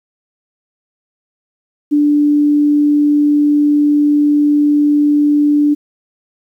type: tone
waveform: sine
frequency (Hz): 293.7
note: D4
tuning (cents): 0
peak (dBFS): -8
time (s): 1.91-5.75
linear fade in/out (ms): 20
effects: 8-bit